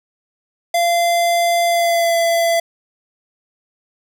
square tone with pitch glide, 688 to 674.2 Hz, F5 to E5, -26 to +39 cents, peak -14 dBFS, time 0.74-2.6 s, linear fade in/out 5 ms, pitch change -35 cents, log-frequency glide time 1.66-2.15 s, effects none

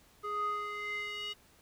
square tone with band-pass filter sweep, 415.3 Hz, G#4, in tune, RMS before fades -37 dBFS, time 0.23-1.34 s, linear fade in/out 20 ms, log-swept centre 1000 to 3100 Hz, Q 4.7, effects pink hiss -63 dBFS RMS until 1.61 s

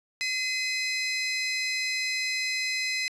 25% pulse tone pair together, 2045 / 2535 Hz, C7 / D#7, -40 / +32 cents, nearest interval major third, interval 372 cents, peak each -25 / -27 dBFS, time 0.21-3.08 s, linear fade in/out 0 ms, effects resampled to 22050 Hz

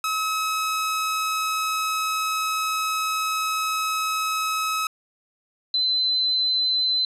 sawtooth / sine tone pair in turn, 1283 / 4047 Hz, E6 / B7, -47 / +42 cents, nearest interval octave + minor sixth, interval 1989 cents, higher second, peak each -19 dBFS, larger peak neither, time 0.04-4.87 / 5.74-7.05 s, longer first, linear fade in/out 2 ms, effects resampled to 32000 Hz + 10-bit

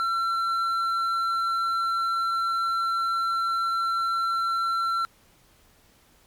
sine tone with hard clipping, 1353 Hz, E6, 45 cents sharp, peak -24 dBFS, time 0-5.05 s, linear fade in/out 0 ms, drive 5 dB, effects pink hiss -59 dBFS RMS until 6.26 s + MP3 96 kbps

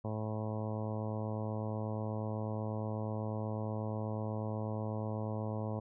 harmonic tone, 108.2 Hz, A2, 29 cents flat, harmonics 1 / 2 / 3 / 4 / 5 / 6 / 7 / 8 / 9 / 10, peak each -37 / -41 / -47 / -46 / -44 / -47 / -50 / -52 / -50 / -56 dBFS, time 0.04-5.8 s, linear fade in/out 10 ms, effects none

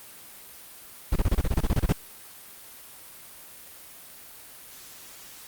brown noise bursts, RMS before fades -21 dBFS, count 13, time 1.12-1.926 s, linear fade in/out 5 ms, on 38 ms, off 26 ms, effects white hiss -46 dBFS RMS until 5.47 s + Opus 32 kbps

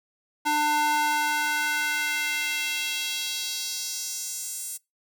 square tone with high-pass filter sweep, 299 Hz, D4, 31 cents sharp, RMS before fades -27 dBFS, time 0.45-4.78 s, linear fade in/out 20 ms, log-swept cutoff 670 to 8800 Hz, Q 1.9, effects noise-tail reverb RT60 0.2 s tail -22 dB re dry

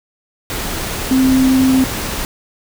sine tone in noise, 261.6 Hz, C4, in tune, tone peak -9 dBFS, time 1.11-1.84 s, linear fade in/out 0 ms, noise pink, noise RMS -22 dBFS, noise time 0.5-2.25 s, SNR +10 dB, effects none

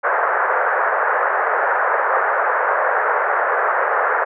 white band-pass noise, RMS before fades -18 dBFS, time 0.03-4.25 s, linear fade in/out 20 ms, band 450 to 1700 Hz, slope 48 dB/octave, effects none

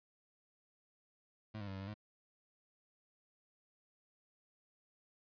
25% pulse tone with pitch steps, 108 / 101.5 / 96.8 / 96 / 97.8 / 105.7 Hz, A2 / G#2 / G2 / G2 / G2 / G#2, -32 / -39 / -21 / -36 / -4 / +31 cents, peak -39 dBFS, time 1.54-1.942 s, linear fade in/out 10 ms, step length 67 ms, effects resampled to 11025 Hz + 12-bit

